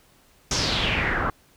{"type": "noise with low-pass filter sweep", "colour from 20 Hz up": "pink", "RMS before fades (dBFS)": -24, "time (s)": [0.51, 1.3], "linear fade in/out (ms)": 2, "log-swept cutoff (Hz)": [6300, 1200], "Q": 4.3, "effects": ["pink hiss -58 dBFS RMS until 1.56 s"]}